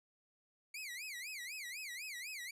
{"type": "tone with vibrato", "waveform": "sawtooth", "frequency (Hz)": 2217, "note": "C#7", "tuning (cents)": 0, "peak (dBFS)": -40, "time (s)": [0.74, 2.51], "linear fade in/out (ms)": 5, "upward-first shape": "sine", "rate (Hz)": 4, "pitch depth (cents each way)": 260, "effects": ["resampled to 32000 Hz"]}